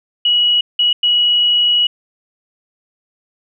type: tone bursts at uneven times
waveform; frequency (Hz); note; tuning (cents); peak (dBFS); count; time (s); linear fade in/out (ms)
sine; 2918; F#7; -25; -10; 3; 0.25-0.61 / 0.79-0.93 / 1.03-1.87; 5
effects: none